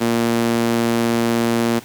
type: tone with high-pass filter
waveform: sawtooth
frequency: 116.54 Hz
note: A#2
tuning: in tune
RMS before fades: -18 dBFS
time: 0-1.8 s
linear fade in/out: 20 ms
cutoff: 250 Hz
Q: 1.8
effects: pink hiss -41 dBFS RMS until 1.84 s + high-pass 60 Hz 12 dB/octave